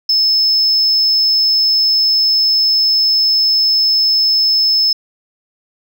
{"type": "tone", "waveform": "sine", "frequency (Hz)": 5230, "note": "E8", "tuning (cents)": -15, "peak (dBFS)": -8, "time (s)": [0.09, 4.93], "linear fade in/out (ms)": 5, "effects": ["tanh soft clip ceiling -7 dBFS"]}